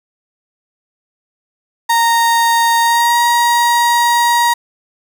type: tone with pitch glide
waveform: 35% pulse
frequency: 928 to 948.6 Hz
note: A#5 to A#5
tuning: -8 to +30 cents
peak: -8 dBFS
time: 1.89-4.54 s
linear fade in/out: 10 ms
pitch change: +38 cents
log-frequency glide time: 2.82-3.16 s
effects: none